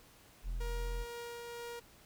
triangle tone, 42.31 Hz, E1, 46 cents sharp, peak -33 dBFS, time 0.43-1.06 s, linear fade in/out 50 ms
sawtooth tone with tremolo, 473 Hz, A#4, 25 cents sharp, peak -38 dBFS, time 0.6-1.8 s, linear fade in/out 10 ms, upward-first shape triangle, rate 2.1 Hz, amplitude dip 25%
effects pink hiss -61 dBFS RMS until 2.05 s

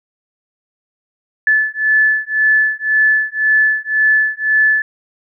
sine beating tone pair, 1734 / 1735.9 Hz, A6 / A6, -26 / -24 cents, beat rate 1.9 Hz, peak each -14 / -14 dBFS, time 1.47-4.82 s, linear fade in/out 2 ms, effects none

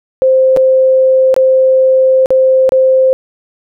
sine tone with dropouts, 523 Hz, C5, 1 cent flat, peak -5 dBFS, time 0.22-3.13 s, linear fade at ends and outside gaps 0 ms, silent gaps 0.564-0.571 / 1.342-1.364 / 2.259-2.305 / 2.692-2.721 s, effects none

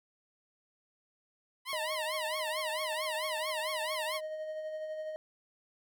15% pulse tone with vibrato, 987.8 Hz, B5, in tune, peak -28 dBFS, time 1.65-4.21 s, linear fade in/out 50 ms, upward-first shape triangle, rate 4.5 Hz, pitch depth 220 cents each way
triangle tone with tremolo, 622.3 Hz, D#5, in tune, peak -33 dBFS, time 1.73-5.16 s, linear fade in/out 0 ms, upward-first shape sine, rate 12 Hz, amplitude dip 35%
effects none

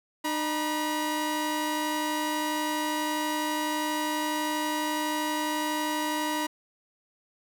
sawtooth tone pair together, 303.6 / 963 Hz, D#4 / B5, -42 / -44 cents, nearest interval octave + minor sixth, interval 1998 cents, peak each -26 dBFS, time 0.24-6.47 s, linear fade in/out 10 ms, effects none

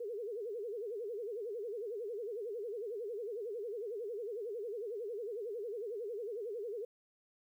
sine tone with vibrato, 440 Hz, A4, in tune, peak -38 dBFS, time 0-6.85 s, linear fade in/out 5 ms, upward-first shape sine, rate 11 Hz, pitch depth 190 cents each way, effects 12-bit

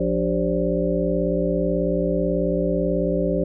harmonic tone with a mistuned harmonic, 58.27 Hz, A#1, in tune, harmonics 1 / 3 / 5 / 7 / 9 / 10, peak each -29 / -24 / -27 / -26 / -25 / -27 dBFS, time 0-3.44 s, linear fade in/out 5 ms, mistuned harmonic 7, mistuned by -89 cents, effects none

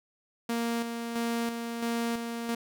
sawtooth tone with tremolo, 233.1 Hz, A#3, in tune, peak -24 dBFS, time 0.49-2.55 s, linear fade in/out 5 ms, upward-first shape square, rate 1.5 Hz, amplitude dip 45%, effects none

